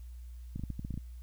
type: clicks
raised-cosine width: 5 ms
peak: -25 dBFS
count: 9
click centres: 0.56 / 0.595 / 0.637 / 0.703 / 0.794 / 0.849 / 0.907 / 0.941 / 0.976 s
effects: added 60 Hz sine -43 dBFS peak until 1.22 s + white hiss -68 dBFS RMS until 1.22 s